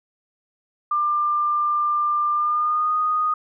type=tone with pitch glide; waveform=sine; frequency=1193 to 1238.6 Hz; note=D6 to D#6; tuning=+27 to -8 cents; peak=-18 dBFS; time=0.91-3.34 s; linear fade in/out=5 ms; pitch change=+65 cents; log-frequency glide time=2.33-2.95 s; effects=none